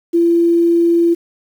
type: tone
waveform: sine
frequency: 339.4 Hz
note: F4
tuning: 49 cents flat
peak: -9 dBFS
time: 0.13-1.15 s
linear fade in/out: 20 ms
effects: 7-bit